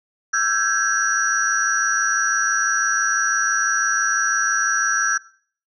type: tone cluster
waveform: sine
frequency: 1344 / 1558 / 1664 / 5810 Hz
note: E6 / G6 / G#6 / F#8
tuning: +33 / -11 / +3 / -32 cents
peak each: -22 dBFS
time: 0.33-5.18 s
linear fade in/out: 10 ms
effects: noise-tail reverb RT60 0.5 s tail -21 dB re dry + tanh soft clip ceiling -7 dBFS